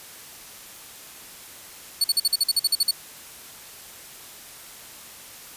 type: tone bursts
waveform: sawtooth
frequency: 4435 Hz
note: C#8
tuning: in tune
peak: -14 dBFS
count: 12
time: 2.01-2.911 s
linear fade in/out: 5 ms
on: 32 ms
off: 47 ms
effects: white hiss -43 dBFS RMS until 5.56 s + resampled to 32000 Hz